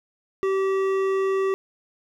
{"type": "tone with hard clipping", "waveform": "triangle", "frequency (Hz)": 385.8, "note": "G4", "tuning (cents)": -28, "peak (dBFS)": -22, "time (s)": [0.43, 1.54], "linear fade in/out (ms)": 0, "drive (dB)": 15, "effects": []}